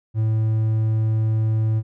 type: tone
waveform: triangle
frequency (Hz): 110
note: A2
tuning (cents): 0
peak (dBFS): -15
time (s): 0.14-1.83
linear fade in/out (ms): 50
effects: none